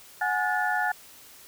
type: tone cluster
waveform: sine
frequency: 734 / 835 / 1448 / 1744 Hz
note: F#5 / G#5 / F#6 / A6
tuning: -14 / +9 / -38 / -16 cents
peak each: -29 dBFS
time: 0.21-0.92 s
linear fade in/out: 5 ms
effects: white hiss -50 dBFS RMS until 1.47 s